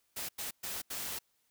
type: noise bursts at uneven times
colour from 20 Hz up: white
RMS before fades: -39 dBFS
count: 4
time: 0.16-0.29 / 0.38-0.51 / 0.63-0.82 / 0.9-1.19 s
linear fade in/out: 10 ms
effects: white hiss -75 dBFS RMS until 1.5 s